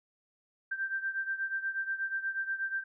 sine beating tone pair, 1568 / 1576.3 Hz, G6 / G6, 0 / +9 cents, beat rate 8.3 Hz, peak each -33 / -37 dBFS, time 0.71-2.84 s, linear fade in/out 10 ms, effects none

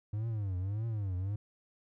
triangle tone with vibrato, 101.9 Hz, G#2, 32 cents flat, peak -30 dBFS, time 0.13-1.36 s, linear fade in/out 5 ms, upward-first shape triangle, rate 1.7 Hz, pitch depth 240 cents each way, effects none

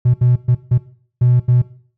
triangle tone bursts at uneven times, 123.4 Hz, B2, 1 cent flat, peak -6 dBFS, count 6, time 0.05-0.14 / 0.21-0.36 / 0.48-0.55 / 0.71-0.78 / 1.21-1.4 / 1.48-1.62 s, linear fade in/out 10 ms, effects noise-tail reverb RT60 0.5 s tail -19 dB re dry + tanh soft clip ceiling -4 dBFS

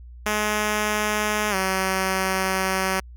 5% pulse tone with pitch glide, 211.5 to 189.52 Hz, G#3 to F#3, +32 to +42 cents, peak -10 dBFS, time 0.26-3 s, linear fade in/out 2 ms, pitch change -190 cents, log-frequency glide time 1.5-1.55 s, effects added 60 Hz sine -39 dBFS peak until 3.16 s

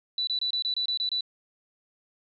sine tone bursts, 3966 Hz, B7, 7 cents sharp, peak -25 dBFS, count 9, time 0.18-1.208 s, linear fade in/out 2 ms, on 92 ms, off 25 ms, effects none

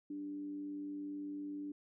sine tone with frequency modulation, 293.7 Hz, D4, in tune, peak -40 dBFS, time 0.1-1.72 s, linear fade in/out 5 ms, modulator 104 Hz, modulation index 0.24, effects none

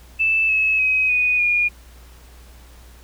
sine tone with pitch steps, 2637 / 2584 / 2533 / 2482 / 2432 Hz, E7 / E7 / D#7 / D#7 / D#7, 0 / -35 / +30 / -5 / -40 cents, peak -15 dBFS, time 0.19-1.69 s, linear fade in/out 20 ms, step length 300 ms, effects added 60 Hz sine -43 dBFS peak until 3.03 s + pink hiss -50 dBFS RMS until 3.03 s

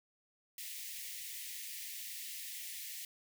white high-pass noise, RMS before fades -45 dBFS, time 0.58-3.05 s, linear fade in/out 2 ms, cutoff 1800 Hz, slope 96 dB/octave, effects none

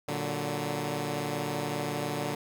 10% pulse chord, Bb augmented, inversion none, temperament equal with one note detuned, 116.54 / 146.83 / 186.71 Hz, Bb2 / D3 / F#3, 0 / 0 / +16 cents, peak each -29 / -24 / -29 dBFS, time 0.08-2.35 s, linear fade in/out 5 ms, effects none

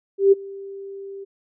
sine tone with ADSR envelope, 393.5 Hz, G4, 7 cents sharp, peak -8 dBFS, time 0.18-1.25 s, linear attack 140 ms, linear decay 21 ms, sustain -24 dB, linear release 19 ms, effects none

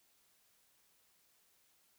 silence, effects white hiss -72 dBFS RMS until 1.98 s

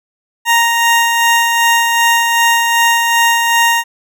20% pulse tone with tremolo, 932.3 Hz, A#5, in tune, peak -3 dBFS, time 0.45-3.84 s, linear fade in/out 50 ms, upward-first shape sine, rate 2.6 Hz, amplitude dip 35%, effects none

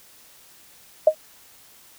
sine tone with exponential decay, 622.3 Hz, D#5, in tune, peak -6 dBFS, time 1.07-1.15 s, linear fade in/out 5 ms, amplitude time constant 16 ms, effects white hiss -51 dBFS RMS until 1.98 s

